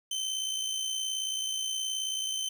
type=tone with amplitude modulation; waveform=25% pulse; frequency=3083 Hz; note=G7; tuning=29 cents flat; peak=-25 dBFS; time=0.11-2.49 s; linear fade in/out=5 ms; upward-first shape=sine; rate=58.8 Hz; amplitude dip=45%; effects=10-bit